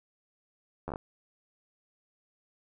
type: slowing click train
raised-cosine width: 1 ms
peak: -22 dBFS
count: 6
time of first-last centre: 0.88-0.959 s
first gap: 11 ms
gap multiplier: 1.18
effects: none